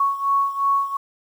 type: beating tone pair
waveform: sine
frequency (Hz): 1108.7 / 1111.5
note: C#6 / C#6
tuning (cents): 0 / +4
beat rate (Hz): 2.8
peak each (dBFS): -19 / -23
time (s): 0-0.97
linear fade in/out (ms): 5
effects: 8-bit